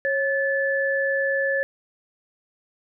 sine tone pair together, 546.8 / 1736 Hz, C#5 / A6, -24 / -24 cents, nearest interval octave + minor sixth, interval 2000 cents, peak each -23 dBFS, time 0.05-1.63 s, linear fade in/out 0 ms, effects none

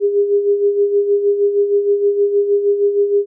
sine tone with tremolo, 405.6 Hz, G#4, 41 cents flat, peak -9 dBFS, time 0-3.26 s, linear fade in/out 50 ms, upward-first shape sine, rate 6.4 Hz, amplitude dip 60%, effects none

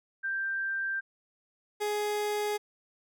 sine / 30% pulse tone pair in turn, 1576 / 417.4 Hz, G6 / G#4, +9 / +9 cents, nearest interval octave + major seventh, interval 2300 cents, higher first, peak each -29 / -26 dBFS, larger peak second, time 0.23-1.01 / 1.8-2.58 s, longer neither, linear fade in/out 20 ms, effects none

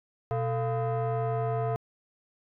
sine tone with frequency modulation, 123.47 Hz, B2, in tune, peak -24 dBFS, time 0.31-1.76 s, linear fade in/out 0 ms, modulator 568 Hz, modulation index 1.2, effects tanh soft clip ceiling -24 dBFS

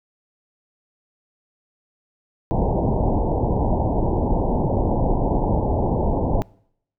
pink low-pass noise, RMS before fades -20 dBFS, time 2.51-6.42 s, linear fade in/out 0 ms, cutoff 940 Hz, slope 96 dB/octave, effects noise-tail reverb RT60 0.7 s tail -25 dB re dry

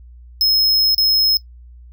square tone with dropouts, 5160 Hz, E8, 38 cents flat, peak -12 dBFS, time 0.41-1.37 s, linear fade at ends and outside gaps 1 ms, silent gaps 0.947-0.98 s, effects noise-tail reverb RT60 0.1 s tail -21 dB re dry + added 60 Hz sine -38 dBFS peak until 1.92 s

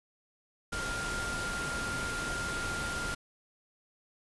sine tone in noise, 1400 Hz, F6, 4 cents sharp, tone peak -35 dBFS, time 0.72-3.15 s, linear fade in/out 10 ms, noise pink, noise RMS -37 dBFS, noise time 0.72-3.15 s, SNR -1 dB, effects resampled to 24000 Hz

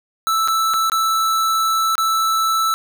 square tone with dropouts, 1318.5 Hz, E6, in tune, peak -16 dBFS, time 0.27-2.74 s, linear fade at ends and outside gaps 0 ms, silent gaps 0.476-0.483 / 0.737-0.741 / 0.898-0.919 / 1.954-1.98 s, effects none

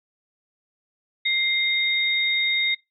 sine tone pair together, 2100 / 3715 Hz, C7 / A#7, +6 / -7 cents, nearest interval minor seventh, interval 987 cents, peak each -22 dBFS, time 1.25-2.75 s, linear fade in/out 10 ms, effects noise-tail reverb RT60 0.2 s tail -23 dB re dry

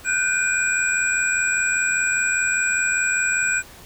sine tone cluster, 1470 / 1555 / 2423 / 7740 Hz, F#6 / G6 / D#7 / B8, -12 / -14 / -47 / -36 cents, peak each -24 dBFS, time 0.04-3.63 s, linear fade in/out 50 ms, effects pink hiss -44 dBFS RMS until 3.85 s

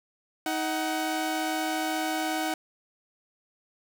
sawtooth tone pair together, 315.1 / 749.4 Hz, D#4 / F#5, +22 / +22 cents, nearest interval octave + minor third, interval 1500 cents, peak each -26 dBFS, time 0.46-2.54 s, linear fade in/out 2 ms, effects none

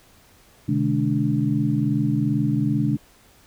sine tone cluster, 127.5 / 150.1 / 212.7 / 290.9 Hz, C3 / D3 / G#3 / D4, -44 / +38 / +42 / -16 cents, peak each -24 dBFS, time 0.68-2.97 s, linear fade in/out 10 ms, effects pink hiss -54 dBFS RMS until 3.46 s

